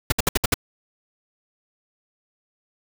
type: noise bursts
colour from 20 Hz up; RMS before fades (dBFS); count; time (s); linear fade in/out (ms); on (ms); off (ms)
pink; -18; 6; 0.1-0.542; 5; 22; 62
effects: none